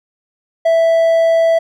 triangle tone, 659.3 Hz, E5, in tune, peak -7 dBFS, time 0.65-1.59 s, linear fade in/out 10 ms, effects none

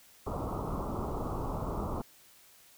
pink low-pass noise, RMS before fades -35 dBFS, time 0.26-2.02 s, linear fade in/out 10 ms, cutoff 1300 Hz, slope 96 dB/octave, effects white hiss -59 dBFS RMS until 2.77 s

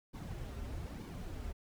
brown noise with flanger, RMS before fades -43 dBFS, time 0.13-1.53 s, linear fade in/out 20 ms, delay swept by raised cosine 1.5 to 6.3 ms, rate 1.1 Hz, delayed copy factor -0.65, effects none

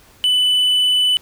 triangle tone, 2992 Hz, F#7, 19 cents sharp, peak -11 dBFS, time 0.24-1.17 s, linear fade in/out 0 ms, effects pink hiss -49 dBFS RMS until 1.21 s

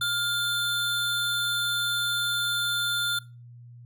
square tone pair together, 1408 / 3543 Hz, F6 / A7, +14 / +11 cents, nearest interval octave + major third, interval 1597 cents, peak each -28 dBFS, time 0.01-3.19 s, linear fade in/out 5 ms, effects noise-tail reverb RT60 0.3 s tail -21 dB re dry + added 120 Hz sine -44 dBFS peak until 3.85 s

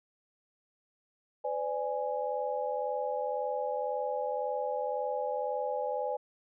sine chord, G# diminished, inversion first, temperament equal with one note detuned, 505.4 / 587.3 / 830.6 Hz, B4 / D5 / G#5, +40 / 0 / 0 cents, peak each -34 / -35 / -35 dBFS, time 1.44-6.17 s, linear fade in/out 10 ms, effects none

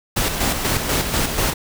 pink noise with tremolo, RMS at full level -19 dBFS, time 0.16-1.54 s, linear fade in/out 10 ms, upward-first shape square, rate 4.1 Hz, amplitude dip 45%, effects none

